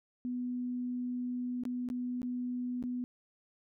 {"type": "tone with dropouts", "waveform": "sine", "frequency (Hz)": 247.5, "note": "B3", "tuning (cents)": 4, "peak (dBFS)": -33, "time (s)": [0.25, 3.04], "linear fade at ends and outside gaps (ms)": 0, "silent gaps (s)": [[1.636, 1.653], [1.888, 1.901], [2.218, 2.23], [2.826, 2.838]], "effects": []}